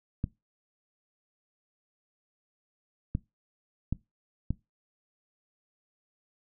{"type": "clicks", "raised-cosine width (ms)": 5, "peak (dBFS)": -16, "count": 4, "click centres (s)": [0.241, 3.151, 3.926, 4.506], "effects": ["noise-tail reverb RT60 0.2 s tail -20 dB re dry"]}